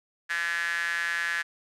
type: tone with high-pass filter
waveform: sawtooth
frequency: 170 Hz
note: F3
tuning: 46 cents flat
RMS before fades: -29 dBFS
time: 0.29-1.43 s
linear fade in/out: 20 ms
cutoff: 1700 Hz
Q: 8.1
effects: low-pass 10000 Hz 12 dB/octave